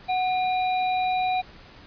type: tone with sample-and-hold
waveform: sine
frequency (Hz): 740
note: F#5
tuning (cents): 0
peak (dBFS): -21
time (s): 0.08-1.42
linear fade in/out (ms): 20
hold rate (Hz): 3150
effects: pink hiss -48 dBFS RMS until 1.86 s + resampled to 11025 Hz